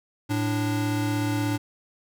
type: tone pair together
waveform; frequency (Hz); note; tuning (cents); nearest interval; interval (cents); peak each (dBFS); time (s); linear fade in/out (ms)
square; 110.09 / 293.7; A2 / D4; +1 / 0; octave + perfect fourth; 1699; -27; 0.29-1.58; 20
effects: none